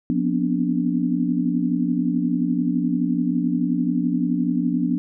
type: tone cluster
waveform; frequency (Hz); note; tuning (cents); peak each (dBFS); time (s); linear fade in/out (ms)
sine; 177.7 / 243.2 / 254.8 / 290.1; F3 / B3 / C4 / D4; +30 / -26 / -46 / -21; -24 / -23 / -26 / -24; 0.1-4.98; 0
effects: none